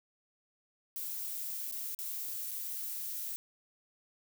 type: noise with dropouts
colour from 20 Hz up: violet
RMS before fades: -39 dBFS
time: 0.96-3.36 s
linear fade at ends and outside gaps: 0 ms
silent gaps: 1.713-1.723 / 1.948-1.989 / 2.509-2.514 s
effects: none